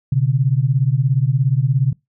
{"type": "beating tone pair", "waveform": "sine", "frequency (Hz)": [125.5, 142.5], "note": ["B2", "C#3"], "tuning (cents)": [28, 48], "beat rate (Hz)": 17, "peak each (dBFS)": -16, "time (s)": [0.12, 1.93], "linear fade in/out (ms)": 5, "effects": ["noise-tail reverb RT60 0.2 s tail -25 dB re dry"]}